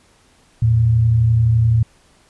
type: tone pair together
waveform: sine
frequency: 82.6 / 114.38 Hz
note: E2 / A#2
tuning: +4 / -32 cents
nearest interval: tritone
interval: 564 cents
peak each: -22 / -11 dBFS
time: 0.62-1.83 s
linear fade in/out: 5 ms
effects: pink hiss -54 dBFS RMS until 2.29 s + resampled to 24000 Hz